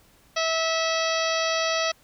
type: harmonic tone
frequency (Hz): 650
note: E5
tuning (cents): -24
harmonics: 1 / 2 / 3 / 4 / 5 / 6 / 7 / 8 / 9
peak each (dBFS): -26 / -29 / -31 / -32 / -33 / -34 / -34 / -35 / -36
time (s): 0.36-1.92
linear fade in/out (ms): 10
effects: pink hiss -58 dBFS RMS until 2.03 s